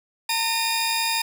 sawtooth tone cluster, 912 / 2428 / 3702 / 4968 Hz, A#5 / D#7 / A#7 / D#8, -38 / -43 / -13 / -3 cents, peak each -22 / -24 / -26 / -25 dBFS, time 0.29-1.22 s, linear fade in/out 5 ms, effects none

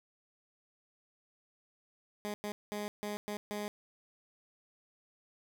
15% pulse tone bursts at uneven times, 207.7 Hz, G#3, in tune, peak -30 dBFS, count 6, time 2.25-2.34 / 2.44-2.52 / 2.72-2.88 / 3.03-3.17 / 3.28-3.37 / 3.51-3.68 s, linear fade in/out 0 ms, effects none

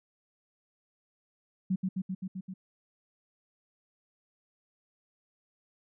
sine tone with echo, 187.7 Hz, F#3, 25 cents sharp, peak -25 dBFS, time 1.7-1.76 s, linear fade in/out 10 ms, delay 130 ms, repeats 6, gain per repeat -2 dB, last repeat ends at 2.54 s, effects none

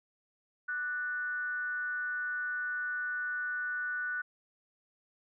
sine tone with frequency modulation, 1480 Hz, F#6, in tune, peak -32 dBFS, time 0.68-4.22 s, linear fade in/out 10 ms, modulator 298 Hz, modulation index 0.34, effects none

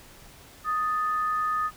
sine tone pair together, 1245.3 / 1760 Hz, D#6 / A6, +1 / 0 cents, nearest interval tritone, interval 599 cents, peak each -24 / -35 dBFS, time 0.64-1.71 s, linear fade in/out 50 ms, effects pink hiss -50 dBFS RMS until 1.76 s

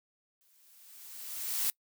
blue noise with exponential growth, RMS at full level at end -29 dBFS, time 0.41-1.7 s, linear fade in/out 0 ms, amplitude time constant 280 ms, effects noise-tail reverb RT60 0.1 s tail -25 dB re dry

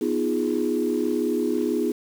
sine chord, F half-diminished seventh, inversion second, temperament equal, 246.9 / 311.1 / 349.2 / 415.3 Hz, Cb4 / Eb4 / F4 / Ab4, 0 / 0 / 0 / 0 cents, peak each -26 dBFS, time 0.01-1.92 s, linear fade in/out 5 ms, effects tanh soft clip ceiling -12 dBFS + 7-bit

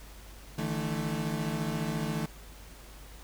35% pulse chord, D suspended second, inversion none, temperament equal with one note detuned, 150.35 / 164.81 / 220 Hz, D3 / E3 / A3, +41 / 0 / 0 cents, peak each -33 dBFS, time 0.58-2.26 s, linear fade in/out 5 ms, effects added 50 Hz sine -48 dBFS peak until 3.23 s + pink hiss -52 dBFS RMS until 3.23 s

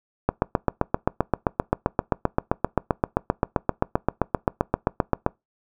click train, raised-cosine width 1 ms, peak -4 dBFS, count 39, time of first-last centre 0.29-5.264 s, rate 7.64 Hz, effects noise-tail reverb RT60 0.2 s tail -24 dB re dry

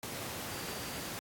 sine tone in noise, 4699 Hz, D8, in tune, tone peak -51 dBFS, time 0.51-1.09 s, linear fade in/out 0 ms, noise pink, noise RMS -40 dBFS, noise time 0.03-1.19 s, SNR -14 dB, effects high-pass 100 Hz 12 dB/octave + AAC 64 kbps

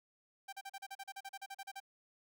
sawtooth tone bursts, 784 Hz, G5, in tune, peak -40 dBFS, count 16, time 0.48-1.802 s, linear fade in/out 10 ms, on 47 ms, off 38 ms, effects none

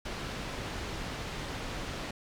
pink low-pass noise, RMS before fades -38 dBFS, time 0.05-2.11 s, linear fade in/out 5 ms, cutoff 4900 Hz, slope 12 dB/octave, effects none

